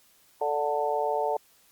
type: harmonic tone with a mistuned harmonic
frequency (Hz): 146.83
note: D3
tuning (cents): 0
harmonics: 3 / 4 / 5 / 6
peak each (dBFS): -30 / -30 / -30 / -30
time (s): 0.41-1.37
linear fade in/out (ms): 5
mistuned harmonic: 6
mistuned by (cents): +16
effects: white hiss -61 dBFS RMS until 1.71 s + Opus 48 kbps